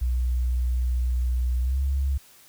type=tone with pitch glide; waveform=sine; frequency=61.74 to 68.11 Hz; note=B1 to C#2; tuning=0 to -30 cents; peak=-21 dBFS; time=0.01-2.18 s; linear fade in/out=10 ms; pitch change=+170 cents; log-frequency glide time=1.61-1.81 s; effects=white hiss -53 dBFS RMS until 2.48 s